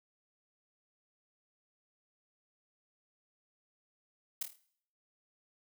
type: noise with echo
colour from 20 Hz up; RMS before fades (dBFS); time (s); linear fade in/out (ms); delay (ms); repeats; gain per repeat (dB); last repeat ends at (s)
blue; -34; 4.41-4.43; 5; 26; 5; -6; 4.56
effects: noise-tail reverb RT60 0.6 s tail -18 dB re dry